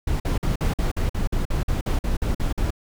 brown noise bursts, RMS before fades -22 dBFS, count 15, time 0.07-2.706 s, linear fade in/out 5 ms, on 130 ms, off 49 ms, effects none

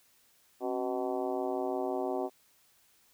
harmonic tone with a mistuned harmonic, 125.7 Hz, B2, 31 cents sharp, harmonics 2 / 3 / 4 / 5 / 6 / 7 / 8 / 9, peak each -38 / -34 / -40 / -37 / -38 / -44 / -49 / -50 dBFS, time 0.6-2.3 s, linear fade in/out 50 ms, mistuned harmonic 2, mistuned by +130 cents, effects white hiss -66 dBFS RMS until 3.13 s

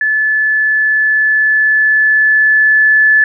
sine tone with level ramp, 1732 Hz, A6, 28 cents flat, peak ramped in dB -10 to -5 dBFS, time 0.01-3.24 s, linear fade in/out 2 ms, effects none

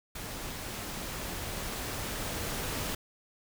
pink noise with level ramp, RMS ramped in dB -40 to -34 dBFS, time 0.15-2.95 s, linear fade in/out 5 ms, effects none

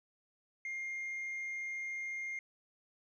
sine tone with tanh clipping, 2119 Hz, C7, 21 cents sharp, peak -38 dBFS, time 0.65-2.39 s, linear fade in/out 2 ms, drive 1 dB, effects none

